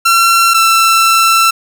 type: tone pair in turn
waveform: sawtooth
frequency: 1358 / 1338.5 Hz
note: F6 / E6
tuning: -49 / +26 cents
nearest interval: unison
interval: 25 cents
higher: first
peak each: -3 dBFS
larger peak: neither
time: 0.05-0.54 / 0.54-1.51 s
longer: second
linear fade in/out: 10 ms
effects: none